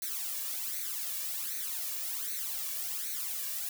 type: noise with flanger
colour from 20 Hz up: blue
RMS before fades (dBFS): -36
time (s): 0.02-3.69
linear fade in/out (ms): 2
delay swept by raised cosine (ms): 0.48 to 1.78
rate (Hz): 1.3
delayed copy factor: +0.8
effects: none